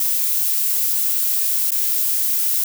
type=noise with dropouts; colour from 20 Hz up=violet; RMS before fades=-19 dBFS; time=0-2.64 s; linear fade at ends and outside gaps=2 ms; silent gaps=1.707-1.718 s; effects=none